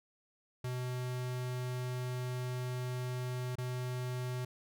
square tone with dropouts, 125.6 Hz, B2, 30 cents sharp, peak -36 dBFS, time 0.64-4.45 s, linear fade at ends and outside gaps 5 ms, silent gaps 3.555-3.582 s, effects none

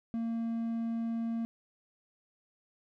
triangle tone, 229.3 Hz, A#3, 28 cents flat, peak -29 dBFS, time 0.14-1.45 s, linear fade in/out 0 ms, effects none

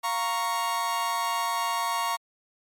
40% pulse chord, Bb minor, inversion second, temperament equal, 698.5 / 932.3 / 1108.7 Hz, F5 / Bb5 / Db6, 0 / 0 / 0 cents, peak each -33 / -28 / -28 dBFS, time 0.03-2.17 s, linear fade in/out 20 ms, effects MP3 64 kbps

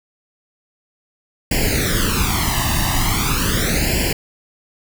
pink noise with flanger, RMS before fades -18 dBFS, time 1.51-4.13 s, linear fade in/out 5 ms, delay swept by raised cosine 0.4 to 1.07 ms, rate 0.4 Hz, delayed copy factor +1, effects none

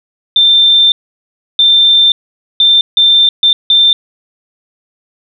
sine tone bursts at uneven times, 3576 Hz, A7, 27 cents sharp, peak -4 dBFS, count 6, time 0.36-0.92 / 1.59-2.12 / 2.6-2.81 / 2.97-3.29 / 3.43-3.53 / 3.7-3.93 s, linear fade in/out 2 ms, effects none

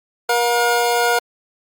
25% pulse tone pair together, 475.9 / 715 Hz, A#4 / F5, +36 / +41 cents, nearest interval perfect fifth, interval 705 cents, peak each -14 dBFS, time 0.29-1.19 s, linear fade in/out 5 ms, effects Opus 48 kbps

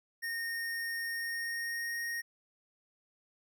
square tone with pitch glide, 1844 to 1863.3 Hz, A#6 to A#6, -19 to -1 cents, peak -35 dBFS, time 0.22-2.22 s, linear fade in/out 20 ms, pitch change +18 cents, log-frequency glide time 1.1-1.99 s, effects none

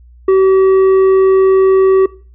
sine tone with tanh clipping, 381.9 Hz, G4, 45 cents flat, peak -7 dBFS, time 0.28-2.06 s, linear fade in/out 5 ms, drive 7 dB, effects noise-tail reverb RT60 0.4 s tail -21 dB re dry + added 60 Hz sine -38 dBFS peak until 2.34 s

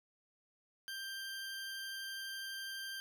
20% pulse tone, 1578 Hz, G6, 11 cents sharp, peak -37 dBFS, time 0.88-3 s, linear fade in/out 0 ms, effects none

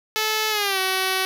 5% pulse tone with pitch glide, 433.7 to 377.6 Hz, A4 to F#4, -25 to +35 cents, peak -9 dBFS, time 0.16-1.25 s, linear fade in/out 0 ms, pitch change -240 cents, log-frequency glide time 0.5-0.79 s, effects none

